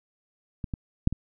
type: clicks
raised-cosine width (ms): 5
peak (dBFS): -19 / -18 / -6 / -19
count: 4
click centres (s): 0.642 / 0.738 / 1.074 / 1.126
effects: none